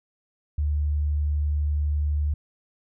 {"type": "tone", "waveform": "sine", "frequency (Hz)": 74, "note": "D2", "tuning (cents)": 14, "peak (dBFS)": -21, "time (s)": [0.58, 2.34], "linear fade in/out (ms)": 5, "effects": []}